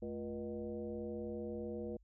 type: tone with frequency modulation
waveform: sine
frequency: 349.2 Hz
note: F4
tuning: in tune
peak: -39 dBFS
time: 0.02-1.97 s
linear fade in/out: 5 ms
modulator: 132 Hz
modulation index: 1.6
effects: added 50 Hz sine -63 dBFS peak until 2.03 s